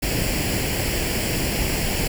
pink noise with comb filter, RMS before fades -23 dBFS, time 0.02-2.08 s, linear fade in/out 10 ms, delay 0.4 ms, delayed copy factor +0.65, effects none

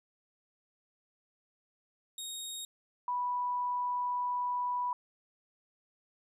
20% pulse / sine tone pair in turn, 3740 / 984.3 Hz, A#7 / B5, +5 / -6 cents, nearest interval octave + major seventh, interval 2311 cents, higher first, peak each -33 / -30 dBFS, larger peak second, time 2.18-2.65 / 3.08-4.93 s, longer second, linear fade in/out 2 ms, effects none

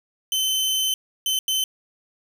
sawtooth tone bursts at uneven times, 3065 Hz, G7, 40 cents flat, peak -17 dBFS, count 3, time 0.32-0.94 / 1.26-1.39 / 1.48-1.64 s, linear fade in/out 2 ms, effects none

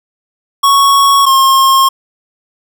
square tone pair in turn, 1108.7 / 1072.8 Hz, C#6 / C6, 0 / +43 cents, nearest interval minor second, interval 57 cents, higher first, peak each -6 dBFS, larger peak neither, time 0.63-1.26 / 1.26-1.89 s, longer neither, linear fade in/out 10 ms, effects none

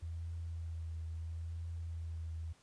sine tone with vibrato, 82.41 Hz, E2, in tune, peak -39 dBFS, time 0.02-2.53 s, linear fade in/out 10 ms, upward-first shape triangle, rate 0.75 Hz, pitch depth 29 cents each way, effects pink hiss -67 dBFS RMS until 2.62 s + resampled to 22050 Hz

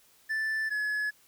triangle tone pair in turn, 1760 / 1700 Hz, A6 / G#6, 0 / +40 cents, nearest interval minor second, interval 60 cents, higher first, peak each -26 dBFS, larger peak neither, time 0.29-0.7 / 0.7-1.11 s, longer neither, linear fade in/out 20 ms, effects white hiss -62 dBFS RMS until 1.27 s

